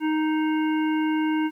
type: harmonic tone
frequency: 311.1 Hz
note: D#4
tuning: in tune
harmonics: 1 / 3 / 5 / 7 / 9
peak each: -21 / -31 / -35 / -38 / -40 dBFS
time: 0-1.51 s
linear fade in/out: 50 ms
effects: 10-bit